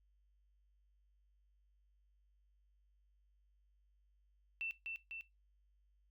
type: tone with echo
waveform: sine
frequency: 2677 Hz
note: E7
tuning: 26 cents sharp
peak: -38 dBFS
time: 4.61-4.71 s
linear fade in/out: 0 ms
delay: 250 ms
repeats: 2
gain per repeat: -3 dB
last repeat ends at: 5.21 s
effects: noise-tail reverb RT60 0.2 s tail -18 dB re dry + added 50 Hz sine -70 dBFS peak until 6.1 s